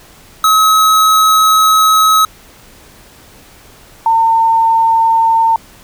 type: tone pair in turn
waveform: square / sine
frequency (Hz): 1281 / 905.8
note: E6 / A#5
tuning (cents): -50 / -50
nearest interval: tritone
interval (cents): 600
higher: first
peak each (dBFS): -7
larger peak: neither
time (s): 0.44-2.25 / 4.06-5.56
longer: first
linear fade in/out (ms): 2
effects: pink hiss -41 dBFS RMS until 5.83 s